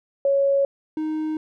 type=tone pair in turn; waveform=sine / triangle; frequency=554.4 / 311.1 Hz; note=C#5 / D#4; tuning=0 / 0 cents; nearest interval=minor seventh; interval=1000 cents; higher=first; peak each=-16 / -21 dBFS; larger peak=first; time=0.25-0.65 / 0.97-1.37 s; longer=neither; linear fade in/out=2 ms; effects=none